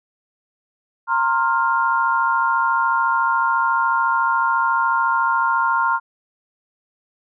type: tone cluster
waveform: sine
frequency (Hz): 925 / 1059 / 1398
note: A#5 / C6 / F6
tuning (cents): -14 / +21 / +1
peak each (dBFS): -20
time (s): 1.07-6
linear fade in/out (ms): 50
effects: none